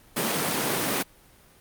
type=high-pass noise; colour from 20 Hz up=pink; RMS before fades=-26 dBFS; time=0.16-1.03 s; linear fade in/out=10 ms; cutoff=160 Hz; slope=24 dB/octave; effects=pink hiss -55 dBFS RMS until 1.6 s + Opus 32 kbps